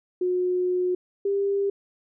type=tone pair in turn; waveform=sine; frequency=362.4 / 398.2 Hz; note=F#4 / G4; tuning=-36 / +27 cents; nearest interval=major second; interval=163 cents; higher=second; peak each=-21 dBFS; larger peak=neither; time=0.21-0.95 / 1.25-1.7 s; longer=first; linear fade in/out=5 ms; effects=none